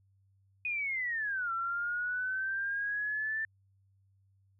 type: linear two-way sweep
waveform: sine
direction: down then up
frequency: 2497 to 1342 to 1779 Hz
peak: -31 dBFS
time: 0.65-3.45 s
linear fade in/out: 2 ms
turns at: 1.52 s
effects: added 97 Hz sine -65 dBFS peak until 4.59 s